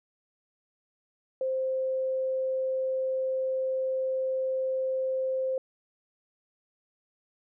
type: tone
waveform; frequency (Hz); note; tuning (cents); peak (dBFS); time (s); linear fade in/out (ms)
sine; 523.3; C5; 0; -26; 1.41-5.58; 2
effects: none